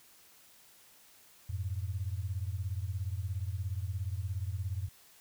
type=beating tone pair; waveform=sine; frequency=88.6 / 105.6 Hz; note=F2 / G#2; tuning=+25 / +29 cents; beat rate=17 Hz; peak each=-35 / -37 dBFS; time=1.49-4.89 s; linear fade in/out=10 ms; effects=white hiss -60 dBFS RMS until 5.2 s